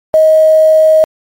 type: tone with quantisation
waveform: sine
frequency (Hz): 629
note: D#5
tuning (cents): +19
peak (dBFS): -3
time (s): 0.14-1.04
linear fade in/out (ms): 0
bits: 5
effects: MP3 64 kbps